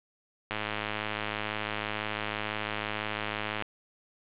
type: click train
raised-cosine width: 0.3 ms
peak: -15 dBFS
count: 331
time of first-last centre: 0.51-3.623 s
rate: 106 Hz
effects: resampled to 8000 Hz + 7-bit